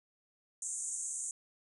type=band-pass noise; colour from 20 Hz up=pink; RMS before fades=-39 dBFS; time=0.62-1.31 s; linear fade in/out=2 ms; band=6500 to 9300 Hz; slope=96 dB/octave; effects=none